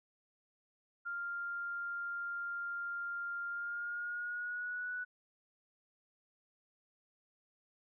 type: tone with pitch glide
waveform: sine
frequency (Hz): 1396.9 to 1479.1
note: F6 to F#6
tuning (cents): 0 to -1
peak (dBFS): -37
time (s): 1.05-5.05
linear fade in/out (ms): 20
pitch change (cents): +99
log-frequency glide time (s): 3.48-4.94
effects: none